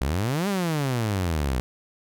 sawtooth exponential two-way sweep, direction up then down, 60 to 206.9 to 60 Hz, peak -19 dBFS, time 0.01-1.6 s, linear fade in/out 0 ms, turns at 0.48 s, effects none

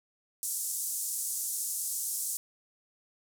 white band-pass noise, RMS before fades -34 dBFS, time 0.43-2.37 s, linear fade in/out 0 ms, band 6700 to 12000 Hz, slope 24 dB/octave, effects none

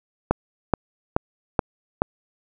click train, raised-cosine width 1 ms, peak -3 dBFS, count 5, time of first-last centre 0.31-2.019 s, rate 2.34 Hz, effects none

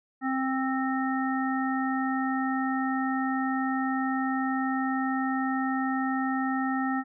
harmonic tone, 263.8 Hz, C4, 14 cents sharp, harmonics 1 / 3 / 5 / 7, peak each -27 / -32 / -34 / -35 dBFS, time 0.21-7.04 s, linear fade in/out 50 ms, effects none

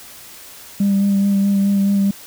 sine tone with vibrato, 198.7 Hz, G3, 24 cents sharp, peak -11 dBFS, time 0.8-2.11 s, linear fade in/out 5 ms, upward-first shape sine, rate 4.7 Hz, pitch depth 17 cents each way, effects tanh soft clip ceiling -10 dBFS + white hiss -39 dBFS RMS until 2.26 s

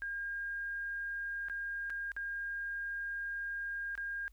sine tone with dropouts, 1614 Hz, G#6, 50 cents flat, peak -36 dBFS, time 0.02-4.28 s, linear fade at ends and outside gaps 0 ms, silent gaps 1.485-1.498 / 1.898-1.903 / 2.118-2.165 / 3.953-3.977 s, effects added 50 Hz sine -57 dBFS peak until 4.32 s + white hiss -75 dBFS RMS until 4.32 s

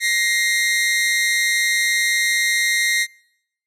sawtooth tone pair together, 1890.4 / 2096 Hz, A#6 / C7, +24 / +2 cents, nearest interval major second, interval 178 cents, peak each -16 dBFS, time 0-3.07 s, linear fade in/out 50 ms, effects noise-tail reverb RT60 0.8 s tail -26 dB re dry + low-pass 12000 Hz 12 dB/octave

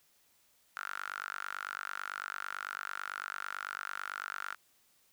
sawtooth tone with high-pass filter, 49 Hz, G1, in tune, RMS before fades -41 dBFS, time 0.76-4.55 s, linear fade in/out 10 ms, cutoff 1400 Hz, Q 9.1, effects white hiss -69 dBFS RMS until 5.12 s

